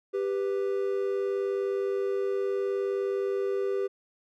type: tone pair together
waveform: triangle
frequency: 394.6 / 493.9 Hz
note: G4 / B4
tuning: +11 / 0 cents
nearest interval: major third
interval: 389 cents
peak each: -25 / -31 dBFS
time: 0.13-3.88 s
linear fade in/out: 20 ms
effects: none